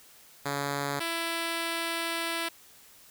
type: tone pair in turn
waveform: 5% pulse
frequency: 141.7 / 333 Hz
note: C#3 / E4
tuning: +38 / +18 cents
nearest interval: octave + minor third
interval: 1480 cents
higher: second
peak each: -18 dBFS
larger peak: neither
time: 0.45-1 / 1-2.49 s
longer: second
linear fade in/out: 10 ms
effects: white hiss -55 dBFS RMS until 3.1 s